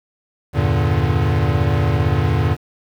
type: chord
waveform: square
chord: E half-diminished seventh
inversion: none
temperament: equal with one note detuned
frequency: 82.41 / 98 / 115.54 / 146.83 Hz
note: E2 / G2 / Bb2 / D3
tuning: 0 / 0 / -15 / 0 cents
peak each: -21 dBFS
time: 0.53-2.57 s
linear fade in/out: 50 ms
effects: low-pass 3000 Hz 12 dB/octave + 7-bit